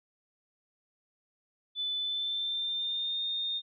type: tone with pitch glide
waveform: sine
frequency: 3500 to 3657 Hz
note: A7 to A#7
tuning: -10 to -34 cents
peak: -30 dBFS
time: 1.75-3.62 s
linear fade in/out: 50 ms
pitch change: +76 cents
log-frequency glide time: 1.98-3.21 s
effects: none